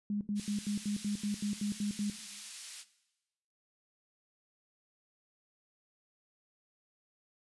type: tone bursts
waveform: sine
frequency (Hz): 206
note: G#3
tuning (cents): -14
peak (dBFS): -31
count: 11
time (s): 0.1-2.1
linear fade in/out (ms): 2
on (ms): 110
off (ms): 79
type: high-pass noise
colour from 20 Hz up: pink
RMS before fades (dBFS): -46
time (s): 0.35-2.85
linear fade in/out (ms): 50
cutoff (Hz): 3400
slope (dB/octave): 12
effects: noise-tail reverb RT60 1.0 s tail -17 dB re dry + resampled to 24000 Hz